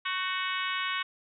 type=harmonic tone with a mistuned harmonic; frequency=370 Hz; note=F#4; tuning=in tune; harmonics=3 / 4 / 5 / 6 / 7 / 8 / 9 / 10; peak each=-34 / -36 / -38 / -36 / -40 / -37 / -42 / -41 dBFS; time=0.05-1.03 s; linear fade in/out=10 ms; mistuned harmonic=4; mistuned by=+32 cents; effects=none